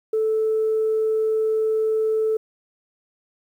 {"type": "tone", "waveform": "sine", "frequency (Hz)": 438.3, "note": "A4", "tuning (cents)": -7, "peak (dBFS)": -17, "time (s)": [0.13, 2.37], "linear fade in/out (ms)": 5, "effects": ["tanh soft clip ceiling -14 dBFS", "9-bit"]}